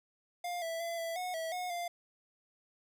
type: tone with pitch steps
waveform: square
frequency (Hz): 704 / 660 / 676 / 664 / 729 / 651 / 725 / 696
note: F5 / E5 / E5 / E5 / F#5 / E5 / F#5 / F5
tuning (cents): +14 / +2 / +43 / +12 / -26 / -22 / -35 / -6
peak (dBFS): -36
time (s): 0.44-1.88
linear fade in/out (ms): 5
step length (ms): 180
effects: none